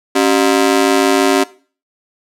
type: ring-modulated tone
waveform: sawtooth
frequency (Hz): 330.6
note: E4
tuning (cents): +5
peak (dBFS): -3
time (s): 0.15-1.44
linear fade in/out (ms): 10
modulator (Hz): 53.1
effects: noise-tail reverb RT60 0.4 s tail -19 dB re dry + low-pass 12000 Hz 12 dB/octave